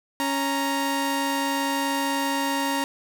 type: tone pair together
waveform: sawtooth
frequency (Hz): 277.2 / 932.3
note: C#4 / A#5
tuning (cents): 0 / 0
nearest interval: octave + major sixth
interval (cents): 2100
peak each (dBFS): -22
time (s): 0.2-2.84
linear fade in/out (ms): 0
effects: none